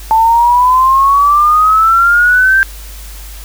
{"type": "exponential sweep", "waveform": "sine", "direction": "up", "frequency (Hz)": [880, 1584], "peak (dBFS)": -5, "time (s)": [0.11, 2.63], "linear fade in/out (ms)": 0, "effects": ["added 50 Hz sine -27 dBFS peak until 3.44 s", "white hiss -34 dBFS RMS until 3.44 s"]}